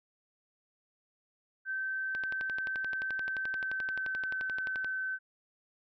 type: tone with pitch glide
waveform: sine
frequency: 1547 to 1531.9 Hz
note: G6 to G6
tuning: -23 to -40 cents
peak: -32 dBFS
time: 1.65-5.19 s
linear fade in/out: 50 ms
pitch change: -17 cents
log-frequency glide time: 3.42-4.41 s
type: click train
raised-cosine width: 0.3 ms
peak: -25 dBFS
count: 32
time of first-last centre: 2.15-4.846 s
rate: 11.5 Hz
effects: none